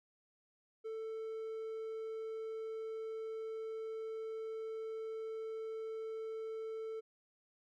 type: tone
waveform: triangle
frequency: 443.3 Hz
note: A4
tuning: 13 cents sharp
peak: -38 dBFS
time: 0.84-7.01 s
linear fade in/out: 20 ms
effects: none